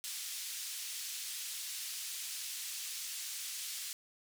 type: band-pass noise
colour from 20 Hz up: white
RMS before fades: -42 dBFS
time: 0.04-3.93 s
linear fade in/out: 0 ms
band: 2800 to 10000 Hz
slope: 12 dB/octave
effects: none